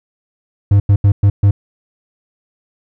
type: tone bursts at uneven times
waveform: triangle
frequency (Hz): 100.5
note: G2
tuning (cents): +44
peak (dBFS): -4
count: 5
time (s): 0.71-0.8 / 0.89-0.96 / 1.04-1.12 / 1.23-1.3 / 1.43-1.51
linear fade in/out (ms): 5
effects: none